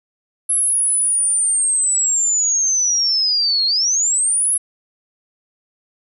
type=linear two-way sweep; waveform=sine; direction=down then up; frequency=11000 to 4186 to 11000 Hz; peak=-14 dBFS; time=0.49-4.58 s; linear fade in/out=10 ms; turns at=3.66 s; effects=none